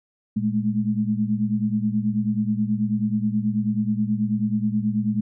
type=tone cluster; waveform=sine; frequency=116.3 / 208.5 / 217.8 Hz; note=A#2 / G#3 / A3; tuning=-4 / +7 / -17 cents; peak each=-29 / -22 / -25 dBFS; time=0.36-5.21 s; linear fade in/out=10 ms; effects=none